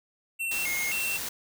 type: tone with vibrato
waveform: square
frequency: 2412 Hz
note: D7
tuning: 46 cents sharp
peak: -29 dBFS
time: 0.39-1.18 s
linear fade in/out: 20 ms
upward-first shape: square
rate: 1.9 Hz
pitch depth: 200 cents each way
type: noise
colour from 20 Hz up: white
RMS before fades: -34 dBFS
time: 0.51-1.29 s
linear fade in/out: 5 ms
effects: none